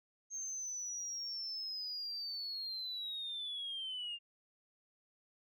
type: linear sweep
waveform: sine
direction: down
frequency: 6420 to 2790 Hz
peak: -38 dBFS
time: 0.3-4.19 s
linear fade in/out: 50 ms
effects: tanh soft clip ceiling -35 dBFS